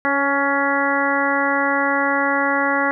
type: harmonic tone with a mistuned harmonic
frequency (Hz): 280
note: C#4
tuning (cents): +18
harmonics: 1 / 2 / 3 / 4 / 5 / 6 / 7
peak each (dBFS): -24 / -24 / -24 / -24 / -24 / -24 / -24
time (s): 0.05-2.91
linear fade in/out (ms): 0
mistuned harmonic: 2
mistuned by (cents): -17
effects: none